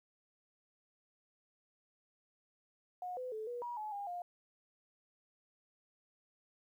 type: tone with pitch steps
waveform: sine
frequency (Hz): 724 / 506 / 435.3 / 483.8 / 960 / 853 / 808 / 707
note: F#5 / B4 / A4 / B4 / B5 / G#5 / G#5 / F5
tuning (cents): -38 / +42 / -19 / -36 / -49 / +46 / -48 / +21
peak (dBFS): -39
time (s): 3.02-4.22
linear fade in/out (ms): 2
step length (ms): 150
effects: 12-bit